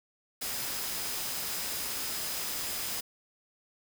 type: tone in noise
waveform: sine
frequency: 5030 Hz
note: D#8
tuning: 18 cents sharp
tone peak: -44 dBFS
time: 0.41-3.01 s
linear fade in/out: 10 ms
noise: white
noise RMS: -35 dBFS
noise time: 0.41-3.01 s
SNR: -12 dB
effects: none